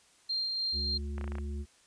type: tone with tremolo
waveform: sine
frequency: 4186 Hz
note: C8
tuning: in tune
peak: -29 dBFS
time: 0.29-0.98 s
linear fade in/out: 10 ms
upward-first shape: sine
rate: 3.3 Hz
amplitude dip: 25%
type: harmonic tone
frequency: 71.7 Hz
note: D2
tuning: 41 cents flat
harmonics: 1 / 3 / 5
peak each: -34 / -44 / -48 dBFS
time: 0.72-1.66 s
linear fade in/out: 50 ms
type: clicks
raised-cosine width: 0.5 ms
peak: -28 dBFS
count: 7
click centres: 1.181 / 1.212 / 1.242 / 1.278 / 1.32 / 1.354 / 1.384 s
effects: white hiss -63 dBFS RMS until 1.86 s + resampled to 22050 Hz